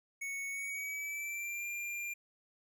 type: tone with pitch glide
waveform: square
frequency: 2217 to 2390 Hz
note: C#7 to D7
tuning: 0 to +30 cents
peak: -38 dBFS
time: 0.21-2.14 s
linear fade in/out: 10 ms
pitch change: +130 cents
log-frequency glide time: 0.5-1.66 s
effects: none